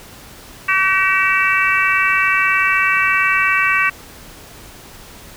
harmonic tone, 381.6 Hz, G4, 47 cents flat, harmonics 3 / 4 / 5 / 6 / 7, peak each -19 / -19 / -19 / -19 / -19 dBFS, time 0.68-3.9 s, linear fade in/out 10 ms, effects pink hiss -39 dBFS RMS until 5.36 s

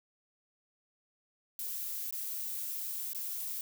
violet noise with dropouts, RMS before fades -38 dBFS, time 1.59-3.61 s, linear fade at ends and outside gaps 1 ms, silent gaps 2.108-2.125 / 3.133-3.148 s, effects none

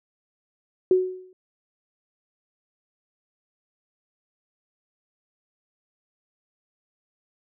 sine tone with exponential decay, 370 Hz, F#4, in tune, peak -12 dBFS, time 0.91-1.33 s, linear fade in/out 2 ms, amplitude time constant 91 ms, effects none

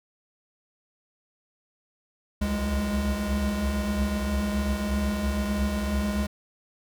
square tone cluster, 62.5 / 68.1 / 71.2 / 206.2 Hz, B1 / C#2 / C#2 / G#3, +21 / -30 / +47 / -12 cents, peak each -34 / -34 / -31 / -28 dBFS, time 2.41-6.27 s, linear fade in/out 10 ms, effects none

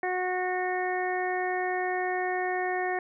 harmonic tone, 365.9 Hz, F#4, 19 cents flat, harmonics 1 / 2 / 3 / 4 / 5 / 6, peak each -31 / -30 / -41 / -43 / -33 / -40 dBFS, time 0.03-2.99 s, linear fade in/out 2 ms, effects none

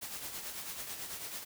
white noise with tremolo, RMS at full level -40 dBFS, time 0.01-1.45 s, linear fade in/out 20 ms, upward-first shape triangle, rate 9.1 Hz, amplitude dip 55%, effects none

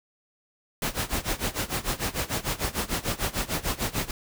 pink noise with tremolo, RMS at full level -26 dBFS, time 0.82-4.11 s, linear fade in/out 2 ms, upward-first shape sine, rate 6.7 Hz, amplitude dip 90%, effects none

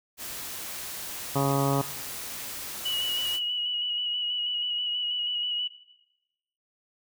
white noise, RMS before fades -37 dBFS, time 0.17-3.4 s, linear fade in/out 50 ms
harmonic tone, 138.59 Hz, C#3, in tune, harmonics 1 / 2 / 3 / 4 / 5 / 6 / 7 / 8 / 9, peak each -26 / -29 / -31 / -32 / -33 / -34 / -34 / -35 / -36 dBFS, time 1.35-1.82 s, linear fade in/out 10 ms
sine tone with vibrato, 2926 Hz, F#7, 20 cents flat, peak -26 dBFS, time 2.85-5.68 s, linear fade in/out 10 ms, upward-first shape square, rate 6.2 Hz, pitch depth 21 cents each way
effects noise-tail reverb RT60 1.0 s tail -18 dB re dry

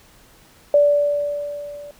sine tone with level ramp, 581 Hz, D5, 19 cents flat, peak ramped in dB -9 to -34 dBFS, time 0.74-1.91 s, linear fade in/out 2 ms, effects pink hiss -51 dBFS RMS until 1.99 s

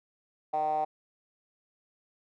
10% pulse tone with band-pass filter, 153.8 Hz, D#3, 20 cents flat, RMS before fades -29 dBFS, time 0.53-0.85 s, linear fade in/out 10 ms, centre 740 Hz, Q 9.7, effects none

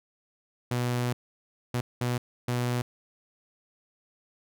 sawtooth tone bursts at uneven times, 122.4 Hz, B2, 15 cents flat, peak -22 dBFS, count 4, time 0.71-1.13 / 1.74-1.81 / 2.01-2.18 / 2.48-2.82 s, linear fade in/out 5 ms, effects none

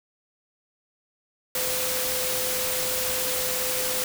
sine tone in noise, 509 Hz, C5, 48 cents flat, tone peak -32 dBFS, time 1.55-4.04 s, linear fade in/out 2 ms, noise white, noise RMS -27 dBFS, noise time 1.55-4.04 s, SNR -8 dB, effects none

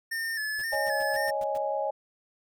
square tone with vibrato, 1769 Hz, A6, 9 cents sharp, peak -30 dBFS, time 0.11-1.31 s, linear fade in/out 10 ms, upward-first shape square, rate 1.9 Hz, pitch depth 46 cents each way
pink noise bursts, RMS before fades -48 dBFS, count 8, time 0.59-1.576 s, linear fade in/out 0 ms, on 27 ms, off 110 ms
sine chord, C# suspended second, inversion none, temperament equal, 554.4 / 622.3 / 830.6 Hz, C#5 / D#5 / G#5, 0 / 0 / 0 cents, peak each -31 dBFS, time 0.72-1.91 s, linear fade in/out 10 ms
effects none

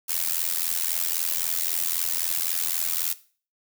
blue noise with amplitude modulation, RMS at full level -22 dBFS, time 0.08-3.14 s, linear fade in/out 20 ms, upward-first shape sine, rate 83.8 Hz, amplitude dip 100%, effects noise-tail reverb RT60 0.4 s tail -17 dB re dry

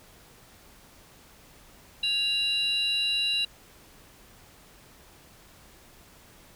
sine tone pair together, 2794 / 3938 Hz, F7 / B7, 0 / -6 cents, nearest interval tritone, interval 594 cents, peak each -25 dBFS, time 2.03-3.45 s, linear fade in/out 5 ms, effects tanh soft clip ceiling -20 dBFS + pink hiss -54 dBFS RMS until 6.55 s

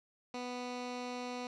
15% pulse tone with low-pass filter, 247.3 Hz, B3, 3 cents sharp, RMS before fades -41 dBFS, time 0.34-1.47 s, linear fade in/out 2 ms, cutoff 5100 Hz, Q 1.3, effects none

